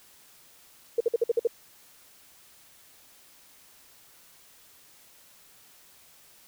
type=tone bursts; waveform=sine; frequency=466.2 Hz; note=A#4; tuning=in tune; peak=-19 dBFS; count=7; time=0.98-1.473 s; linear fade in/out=5 ms; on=25 ms; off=53 ms; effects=white hiss -56 dBFS RMS until 6.47 s